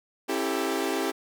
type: chord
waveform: sawtooth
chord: A dominant seventh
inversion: first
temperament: equal with one note detuned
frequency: 270.7 / 329.6 / 392 / 440 Hz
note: C#4 / E4 / G4 / A4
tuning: -41 / 0 / 0 / 0 cents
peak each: -28 / -27 / -26 / -30 dBFS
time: 0.28-1.12 s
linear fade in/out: 20 ms
effects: none